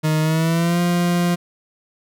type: tone with pitch glide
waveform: 40% pulse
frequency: 155.56 to 174.61 Hz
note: D#3 to F3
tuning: 0 to 0 cents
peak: -15 dBFS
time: 0.03-1.36 s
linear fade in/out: 20 ms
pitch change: +200 cents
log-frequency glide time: 0.21-0.8 s
effects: none